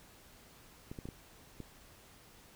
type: clicks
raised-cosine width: 3 ms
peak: -30 dBFS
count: 5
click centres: 0.915 / 0.988 / 1.055 / 1.088 / 1.603 s
effects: pink hiss -59 dBFS RMS until 2.55 s